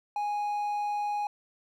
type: tone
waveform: triangle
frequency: 828 Hz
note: G#5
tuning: 5 cents flat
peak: -26 dBFS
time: 0.16-1.27 s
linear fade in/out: 2 ms
effects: none